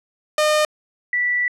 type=tone pair in turn; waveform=sawtooth / sine; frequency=609 / 1962.7 Hz; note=D#5 / B6; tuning=-37 / -11 cents; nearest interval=octave + minor sixth; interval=2026 cents; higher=second; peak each=-11 / -17 dBFS; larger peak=first; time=0.38-0.65 / 1.13-1.48 s; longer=second; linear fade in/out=2 ms; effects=low-pass 10000 Hz 12 dB/octave